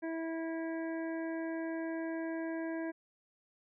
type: harmonic tone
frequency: 326.5 Hz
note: E4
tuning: 17 cents flat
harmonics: 1 / 2 / 3 / 5 / 6 / 7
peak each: -36 / -42 / -50 / -47 / -54 / -58 dBFS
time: 0.02-2.92 s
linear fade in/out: 20 ms
effects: none